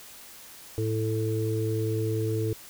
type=harmonic tone; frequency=110 Hz; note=A2; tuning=in tune; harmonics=1 / 3 / 4; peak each=-27 / -32 / -30 dBFS; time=0.78-2.53 s; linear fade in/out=0 ms; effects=white hiss -47 dBFS RMS until 2.69 s